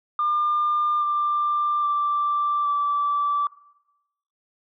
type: tone with pitch steps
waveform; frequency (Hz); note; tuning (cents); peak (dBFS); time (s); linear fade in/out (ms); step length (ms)
sine; 1200 / 1186.9 / 1173.9 / 1161.1; D6 / D6 / D6 / D6; +37 / +18 / -1 / -20; -19; 0.19-3.47; 2; 820
effects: noise-tail reverb RT60 0.9 s tail -19 dB re dry + tanh soft clip ceiling -15 dBFS